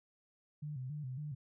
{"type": "tone with vibrato", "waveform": "sine", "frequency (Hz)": 138.59, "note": "C#3", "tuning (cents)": 0, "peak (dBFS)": -39, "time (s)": [0.62, 1.35], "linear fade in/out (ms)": 10, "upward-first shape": "square", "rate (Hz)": 3.6, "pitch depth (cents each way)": 130, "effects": []}